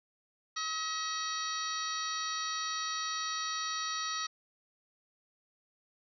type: harmonic tone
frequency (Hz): 638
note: D#5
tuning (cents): +43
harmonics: 2 / 3 / 4 / 5 / 6 / 7 / 8 / 9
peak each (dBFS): -37 / -42 / -49 / -48 / -41 / -40 / -52 / -41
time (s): 0.56-4.27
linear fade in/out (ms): 10
effects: none